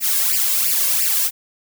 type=noise with flanger; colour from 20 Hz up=blue; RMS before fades=-18 dBFS; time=0-1.31 s; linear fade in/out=50 ms; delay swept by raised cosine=0.39 to 1.89 ms; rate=2.9 Hz; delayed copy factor=+0.9; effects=none